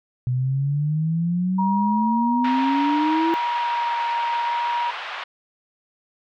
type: exponential sweep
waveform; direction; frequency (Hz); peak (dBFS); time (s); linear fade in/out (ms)
sine; up; 123.47 to 336; -19; 0.27-3.34; 0
type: tone with vibrato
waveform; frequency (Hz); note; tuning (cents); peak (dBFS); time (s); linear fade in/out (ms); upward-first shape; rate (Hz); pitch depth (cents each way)
sine; 947; A#5; +27; -21; 1.58-4.91; 10; sine; 0.68; 11
type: band-pass noise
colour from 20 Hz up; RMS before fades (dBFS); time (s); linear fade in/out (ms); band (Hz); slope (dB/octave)
pink; -32; 2.44-5.24; 5; 780 to 3300; 24
effects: none